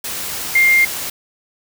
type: tone in noise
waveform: sine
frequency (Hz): 2113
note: C7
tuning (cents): +16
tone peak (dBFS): -9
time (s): 0.55-0.85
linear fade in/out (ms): 5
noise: white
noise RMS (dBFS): -25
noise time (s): 0.04-1.1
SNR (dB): +13
effects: none

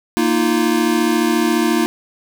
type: chord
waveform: square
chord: Bb suspended fourth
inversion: none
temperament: equal with one note detuned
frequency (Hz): 233.1 / 311.1 / 345.4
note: Bb3 / Eb4 / F4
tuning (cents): 0 / 0 / -19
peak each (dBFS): -19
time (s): 0.17-1.86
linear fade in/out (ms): 0
effects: none

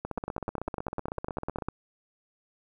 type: two click trains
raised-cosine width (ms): 1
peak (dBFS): -18 / -19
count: 16 / 27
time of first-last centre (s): 0.18-1.686 / 0.05-1.685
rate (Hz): 9.96 / 15.9
effects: 10-bit

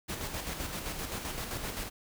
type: noise with tremolo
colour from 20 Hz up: pink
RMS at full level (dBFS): -36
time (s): 0.08-1.9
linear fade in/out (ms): 20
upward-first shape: square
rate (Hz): 7.7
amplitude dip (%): 40
effects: none

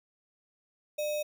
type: tone with sample-and-hold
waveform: sine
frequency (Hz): 600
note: D5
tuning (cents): +37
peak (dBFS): -29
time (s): 0.98-1.23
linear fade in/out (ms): 10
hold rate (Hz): 3150
effects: none

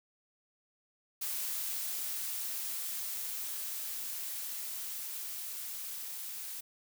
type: noise with level ramp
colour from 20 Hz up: blue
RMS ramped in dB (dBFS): -36 to -42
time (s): 1.21-6.61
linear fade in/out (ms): 10
effects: none

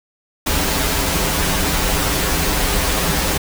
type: noise with comb filter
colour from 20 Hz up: pink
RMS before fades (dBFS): -18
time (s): 0.46-3.38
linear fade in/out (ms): 10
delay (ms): 8.6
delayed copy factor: -0.8
effects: none

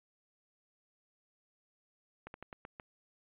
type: slowing click train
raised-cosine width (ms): 0.5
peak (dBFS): -30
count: 6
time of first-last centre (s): 2.27-2.798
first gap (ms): 71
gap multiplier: 1.2
effects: resampled to 8000 Hz

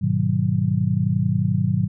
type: chord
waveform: sine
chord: G# minor seventh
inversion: none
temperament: just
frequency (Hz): 103.83 / 124.59 / 155.74 / 186.89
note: G#2 / B2 / D#3 / F#3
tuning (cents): 0 / +16 / +2 / +18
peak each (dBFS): -23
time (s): 0.01-1.88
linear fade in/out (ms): 20
effects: none

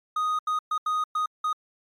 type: tone bursts at uneven times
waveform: triangle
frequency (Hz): 1244.5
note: D#6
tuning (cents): 0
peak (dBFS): -21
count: 6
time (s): 0.16-0.39 / 0.47-0.59 / 0.71-0.78 / 0.86-1.04 / 1.15-1.26 / 1.44-1.53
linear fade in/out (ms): 5
effects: MP3 96 kbps

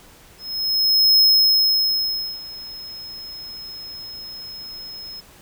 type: tone with ADSR envelope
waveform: square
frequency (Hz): 5160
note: E8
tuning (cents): -38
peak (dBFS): -11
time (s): 0.38-5.21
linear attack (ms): 810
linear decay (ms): 1200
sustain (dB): -22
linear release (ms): 16
effects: pink hiss -48 dBFS RMS until 5.41 s

